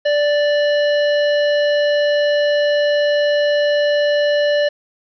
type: tone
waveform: square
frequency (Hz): 586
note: D5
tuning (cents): -4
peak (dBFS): -14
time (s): 0.05-4.69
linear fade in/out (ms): 10
effects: resampled to 11025 Hz + 7-bit